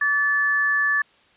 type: tone pair together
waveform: sine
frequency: 1149.3 / 1740 Hz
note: D6 / A6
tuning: -38 / -20 cents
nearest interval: perfect fifth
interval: 718 cents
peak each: -27 / -18 dBFS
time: 0.01-1.02 s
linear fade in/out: 5 ms
effects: white hiss -57 dBFS RMS until 1.36 s + resampled to 8000 Hz